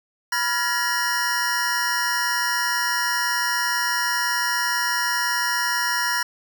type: tone cluster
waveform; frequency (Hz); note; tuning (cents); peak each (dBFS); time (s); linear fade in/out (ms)
square; 979 / 1397 / 1691 / 1896 / 5570; B5 / F6 / G#6 / A#6 / F8; -15 / 0 / +31 / +29 / -5; -28; 0.32-6.23; 5
effects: 9-bit